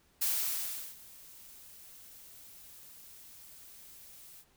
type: noise with ADSR envelope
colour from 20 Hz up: blue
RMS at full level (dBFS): -30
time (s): 0.21-4.45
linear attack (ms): 10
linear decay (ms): 730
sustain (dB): -23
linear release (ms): 55
effects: pink hiss -68 dBFS RMS until 4.56 s